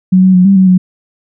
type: tone with pitch steps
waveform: sine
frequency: 185.6 / 187.3 / 181.8 / 196.3 / 188.2 / 183.5 Hz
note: F#3 / F#3 / F#3 / G3 / F#3 / F#3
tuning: +6 / +21 / -30 / +3 / +30 / -14 cents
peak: -3 dBFS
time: 0.12-0.78 s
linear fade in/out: 10 ms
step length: 110 ms
effects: none